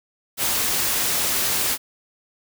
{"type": "noise", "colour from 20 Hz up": "white", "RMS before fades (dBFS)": -22, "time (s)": [0.37, 1.78], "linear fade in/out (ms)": 50, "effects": []}